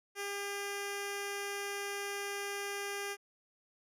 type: tone with notch filter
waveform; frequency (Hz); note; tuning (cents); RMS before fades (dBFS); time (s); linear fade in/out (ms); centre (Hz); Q
10% pulse; 402; G4; +44; -39; 0.15-3.17; 50; 1000; 1.6
effects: resampled to 32000 Hz